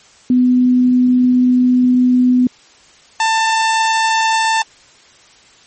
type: tone pair in turn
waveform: sine / sawtooth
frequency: 250.2 / 891.6 Hz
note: B3 / A5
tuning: +23 / +23 cents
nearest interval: octave + minor seventh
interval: 2200 cents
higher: second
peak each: -8 dBFS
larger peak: neither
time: 0.3-2.47 / 3.2-4.62 s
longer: first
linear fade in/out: 2 ms
effects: white hiss -46 dBFS RMS until 5.66 s + MP3 32 kbps